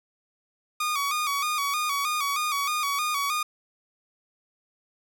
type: tone with vibrato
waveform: sawtooth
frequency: 1174.7 Hz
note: D6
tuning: in tune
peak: -21 dBFS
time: 0.8-3.43 s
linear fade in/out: 5 ms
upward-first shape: square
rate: 3.2 Hz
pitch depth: 70 cents each way
effects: none